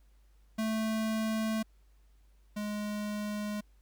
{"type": "tone pair in turn", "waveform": "square", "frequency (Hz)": [220, 208.9], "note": ["A3", "G#3"], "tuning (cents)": [0, 10], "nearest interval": "minor second", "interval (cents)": 90, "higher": "first", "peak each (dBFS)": [-30, -34], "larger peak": "first", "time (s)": [[0.58, 1.63], [2.56, 3.61]], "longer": "neither", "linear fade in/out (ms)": 10, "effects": ["added 50 Hz sine -59 dBFS peak until 3.81 s", "pink hiss -74 dBFS RMS until 3.81 s"]}